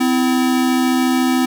square tone pair together, 255.6 / 329.6 Hz, C4 / E4, -40 / 0 cents, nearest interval major third, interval 440 cents, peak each -15 / -21 dBFS, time 0-1.46 s, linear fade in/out 10 ms, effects none

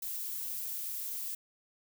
violet noise, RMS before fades -38 dBFS, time 0.02-1.35 s, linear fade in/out 5 ms, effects none

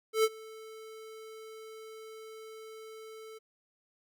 square tone with ADSR envelope, 440 Hz, A4, in tune, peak -22 dBFS, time 0.13-3.39 s, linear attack 110 ms, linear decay 44 ms, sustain -24 dB, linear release 18 ms, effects none

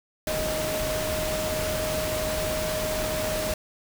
sine tone in noise, 622.3 Hz, D#5, in tune, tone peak -28 dBFS, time 0.27-3.54 s, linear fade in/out 2 ms, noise pink, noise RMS -30 dBFS, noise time 0.27-3.54 s, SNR -1 dB, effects none

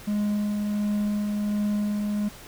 triangle tone with tremolo, 207.7 Hz, G#3, in tune, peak -20 dBFS, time 0.07-2.29 s, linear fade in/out 10 ms, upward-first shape sine, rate 1.4 Hz, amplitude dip 25%, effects pink hiss -45 dBFS RMS until 2.47 s

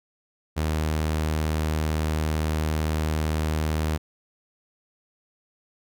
sawtooth tone, 77.78 Hz, D#2, in tune, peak -19 dBFS, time 0.56-3.98 s, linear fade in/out 20 ms, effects none

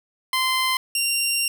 15% pulse tone pair in turn, 1037 / 2768 Hz, C6 / F7, -16 / -16 cents, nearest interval octave + perfect fourth, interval 1700 cents, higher second, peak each -13 / -13 dBFS, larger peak neither, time 0.33-0.77 / 0.95-1.48 s, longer second, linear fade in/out 2 ms, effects none

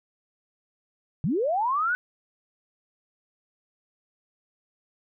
sine linear sweep, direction up, 126.4 to 1518 Hz, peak -22 dBFS, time 1.24-1.95 s, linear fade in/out 0 ms, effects none

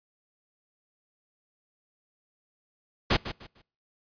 pink noise with echo, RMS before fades -22 dBFS, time 3.1-3.17 s, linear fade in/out 10 ms, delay 150 ms, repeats 3, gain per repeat -12 dB, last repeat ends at 3.62 s, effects noise-tail reverb RT60 0.5 s tail -25 dB re dry + resampled to 11025 Hz

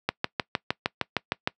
click train, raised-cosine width 0.3 ms, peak -7 dBFS, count 10, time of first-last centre 0.09-1.475 s, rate 6.5 Hz, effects noise-tail reverb RT60 0.1 s tail -23 dB re dry + high-pass 100 Hz 12 dB/octave

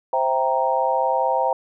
sine chord, C dominant seventh, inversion none, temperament equal, 523.3 / 659.3 / 784 / 932.3 Hz, C5 / E5 / G5 / Bb5, 0 / 0 / 0 / 0 cents, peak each -23 / -25 / -23 / -22 dBFS, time 0.13-1.53 s, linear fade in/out 2 ms, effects none

